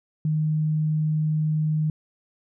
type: tone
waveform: sine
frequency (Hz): 154.6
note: D#3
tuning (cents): -11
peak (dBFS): -20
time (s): 0.25-1.9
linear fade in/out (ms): 2
effects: none